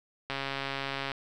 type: click train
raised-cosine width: 0.3 ms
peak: -17 dBFS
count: 113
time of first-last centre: 0.3-1.118 s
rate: 137 Hz
effects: none